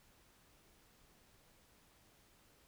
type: silence
effects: pink hiss -68 dBFS RMS until 2.67 s